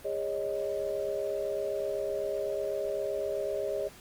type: chord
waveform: sine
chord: Ab suspended fourth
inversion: none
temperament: equal with one note detuned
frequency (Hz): 408.2 / 554.4 / 622.3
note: Ab4 / Db5 / Eb5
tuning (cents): -30 / 0 / 0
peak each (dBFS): -34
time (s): 0.04-3.89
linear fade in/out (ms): 20
effects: pink hiss -52 dBFS RMS until 4 s + Opus 32 kbps